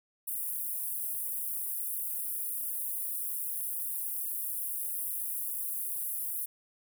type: high-pass noise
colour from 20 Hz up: pink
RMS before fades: -35 dBFS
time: 0.27-6.46 s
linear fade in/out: 10 ms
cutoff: 10000 Hz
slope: 48 dB/octave
effects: none